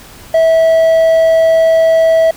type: tone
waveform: triangle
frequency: 651 Hz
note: E5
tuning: 22 cents flat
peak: -4 dBFS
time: 0.34-2.31 s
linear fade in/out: 5 ms
effects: pink hiss -36 dBFS RMS until 2.36 s